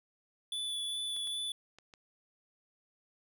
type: tone with vibrato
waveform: square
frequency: 3458 Hz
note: A7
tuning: 31 cents flat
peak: -35 dBFS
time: 0.52-1.52 s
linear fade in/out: 2 ms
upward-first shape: sine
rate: 2.5 Hz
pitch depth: 12 cents each way
type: clicks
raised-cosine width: 0.2 ms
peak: -36 dBFS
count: 4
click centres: 1.165 / 1.273 / 1.786 / 1.938 s
effects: none